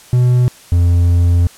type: tone pair in turn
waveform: triangle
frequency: 124 / 86.71 Hz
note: B2 / F2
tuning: +7 / -12 cents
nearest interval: tritone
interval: 619 cents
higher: first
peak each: -6 dBFS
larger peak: neither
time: 0.13-0.48 / 0.72-1.47 s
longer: second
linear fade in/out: 0 ms
effects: white hiss -41 dBFS RMS until 1.57 s + low-pass 11000 Hz 12 dB/octave